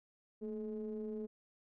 triangle ring-modulated tone, 103.83 Hz, G#2, in tune, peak -34 dBFS, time 0.41-1.27 s, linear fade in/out 20 ms, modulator 324 Hz, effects none

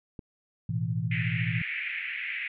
click, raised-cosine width 3 ms, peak -27 dBFS, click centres 0.192 s
sine chord, A suspended second, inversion none, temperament just, 110 / 123.75 / 165 Hz, A2 / B2 / E3, 0 / +4 / +2 cents, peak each -31 dBFS, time 0.69-1.62 s, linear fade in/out 5 ms
pink band-pass noise, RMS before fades -34 dBFS, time 1.11-2.48 s, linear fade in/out 5 ms, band 1900 to 2500 Hz, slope 48 dB/octave
effects none

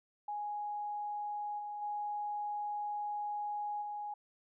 sine tone with level steps, 830.6 Hz, G#5, in tune, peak -36 / -39 / -35 / -38 dBFS, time 0.28-4.14 s, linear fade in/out 5 ms, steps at 1.58 / 1.81 / 3.81 s, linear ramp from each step 20 ms, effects none

